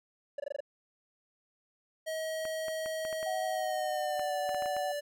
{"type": "tone bursts", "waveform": "triangle", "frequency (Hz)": 571, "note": "D5", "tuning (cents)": -49, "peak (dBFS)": -30, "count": 6, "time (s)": [0.38, 0.605], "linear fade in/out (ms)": 5, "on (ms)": 20, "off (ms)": 21}
{"type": "tone with pitch glide", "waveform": "square", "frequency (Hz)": [636, 583.2], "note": ["D#5", "D5"], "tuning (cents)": [38, -12], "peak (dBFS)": -34, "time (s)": [2.06, 5.01], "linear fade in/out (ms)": 20, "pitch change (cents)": -150, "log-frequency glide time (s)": [3.48, 4.36]}
{"type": "clicks", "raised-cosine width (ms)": 0.5, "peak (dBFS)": -28, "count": 12, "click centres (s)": [2.453, 2.683, 2.86, 3.051, 3.128, 3.229, 4.195, 4.492, 4.546, 4.623, 4.659, 4.766]}
{"type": "tone with vibrato", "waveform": "sine", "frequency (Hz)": 742, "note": "F#5", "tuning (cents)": 5, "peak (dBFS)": -33, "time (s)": [3.26, 4.92], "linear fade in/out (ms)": 5, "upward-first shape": "sine", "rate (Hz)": 12, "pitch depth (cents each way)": 16}
{"effects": []}